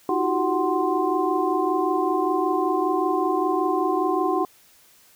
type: tone cluster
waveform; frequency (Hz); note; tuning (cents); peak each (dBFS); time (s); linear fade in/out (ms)
sine; 316.2 / 357.9 / 383.1 / 746 / 1047; D#4 / F4 / G4 / F#5 / C6; +28 / +42 / -40 / +14 / +1; -26; 0.09-4.45; 2
effects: white hiss -55 dBFS RMS until 5.15 s